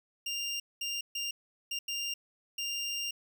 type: tone bursts at uneven times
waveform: 25% pulse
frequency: 2794 Hz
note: F7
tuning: in tune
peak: -29 dBFS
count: 6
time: 0.26-0.6 / 0.81-1.01 / 1.15-1.31 / 1.71-1.79 / 1.88-2.14 / 2.58-3.11 s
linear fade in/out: 5 ms
effects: none